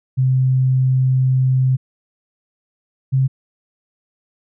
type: tone pair in turn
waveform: sine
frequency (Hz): 130 / 132.65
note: C3 / C3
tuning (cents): -11 / +24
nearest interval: unison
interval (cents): 35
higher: second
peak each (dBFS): -12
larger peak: neither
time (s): 0.17-1.77 / 3.12-3.28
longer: first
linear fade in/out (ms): 20
effects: none